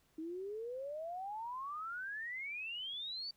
sine exponential sweep, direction up, 311.1 to 4637 Hz, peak -40 dBFS, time 0.18-3.31 s, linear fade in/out 5 ms, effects pink hiss -73 dBFS RMS until 3.36 s

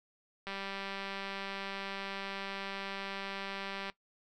click train, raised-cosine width 0.3 ms, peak -24 dBFS, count 673, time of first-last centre 0.47-3.899 s, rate 196 Hz, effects noise-tail reverb RT60 0.1 s tail -18 dB re dry

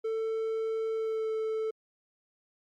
triangle tone with pitch glide, 444.9 to 439.8 Hz, A4 to A4, +19 to -1 cents, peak -27 dBFS, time 0.04-1.71 s, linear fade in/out 10 ms, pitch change -20 cents, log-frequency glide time 0.93-1.31 s, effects Opus 48 kbps

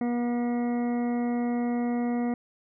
harmonic tone, 240.4 Hz, B3, 46 cents flat, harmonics 1 / 2 / 3 / 4 / 5 / 6 / 8 / 9, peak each -25 / -35 / -36 / -47 / -48 / -52 / -47 / -50 dBFS, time 0.01-2.34 s, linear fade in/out 2 ms, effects none

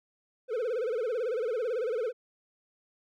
triangle tone with vibrato, 469.7 Hz, A#4, 13 cents sharp, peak -26 dBFS, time 0.48-2.13 s, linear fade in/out 50 ms, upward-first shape sine, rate 18 Hz, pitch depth 170 cents each way, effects none

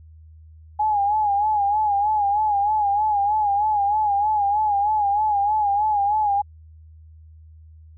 sine tone with vibrato, 830.6 Hz, G#5, in tune, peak -17 dBFS, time 0.79-6.42 s, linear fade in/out 10 ms, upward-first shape sine, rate 3.2 Hz, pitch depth 70 cents each way, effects added 79 Hz sine -43 dBFS peak until 7.97 s

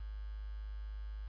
sine tone with quantisation, 51.91 Hz, G#1, in tune, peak -40 dBFS, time 0-1.28 s, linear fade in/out 5 ms, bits 10, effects resampled to 11025 Hz

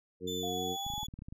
harmonic tone, 90.9 Hz, F#2, 30 cents flat, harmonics 1 / 2 / 3 / 4 / 5, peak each -47 / -42 / -42 / -41 / -38 dBFS, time 0.2-0.77 s, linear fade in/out 50 ms
35% pulse tone with pitch glide, 3520 to 3408 Hz, A7 to G#7, 0 to +44 cents, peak -36 dBFS, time 0.27-1.07 s, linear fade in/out 10 ms, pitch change -56 cents, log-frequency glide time 0.37-0.49 s
sine exponential sweep, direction up, 698.5 to 853 Hz, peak -38 dBFS, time 0.43-1.04 s, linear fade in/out 5 ms
clicks, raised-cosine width 5 ms, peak -32 dBFS, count 11, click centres 0.865 / 0.902 / 0.937 / 0.98 / 1.031 / 1.085 / 1.139 / 1.19 / 1.221 / 1.285 / 1.325 s
effects resampled to 32000 Hz

